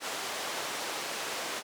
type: band-pass noise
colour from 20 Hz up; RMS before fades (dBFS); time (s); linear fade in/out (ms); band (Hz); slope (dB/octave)
pink; -36; 0-1.63; 50; 460 to 8500; 12
effects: none